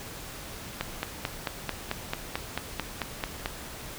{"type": "click train", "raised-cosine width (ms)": 0.3, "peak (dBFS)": -12, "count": 13, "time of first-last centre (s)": [0.81, 3.459], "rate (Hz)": 4.53, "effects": ["pink hiss -41 dBFS RMS until 3.98 s"]}